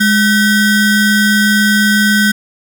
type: ring-modulated tone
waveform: square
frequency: 863 Hz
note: A5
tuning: 34 cents flat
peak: -6 dBFS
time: 0-2.32 s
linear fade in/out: 10 ms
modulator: 655 Hz
effects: none